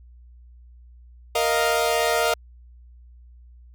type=chord; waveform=sawtooth; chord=Bb suspended fourth; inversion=none; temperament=equal; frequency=466.2 / 622.3 / 698.5 Hz; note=Bb4 / Eb5 / F5; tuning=0 / 0 / 0 cents; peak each=-20 dBFS; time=1.35-2.34 s; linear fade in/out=5 ms; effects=added 60 Hz sine -45 dBFS peak until 3.74 s